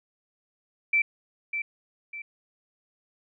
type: tone with echo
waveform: sine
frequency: 2332 Hz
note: D7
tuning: 13 cents flat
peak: -19 dBFS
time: 0.93-1.02 s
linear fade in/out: 5 ms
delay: 600 ms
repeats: 2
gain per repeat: -8 dB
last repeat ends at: 2.22 s
effects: none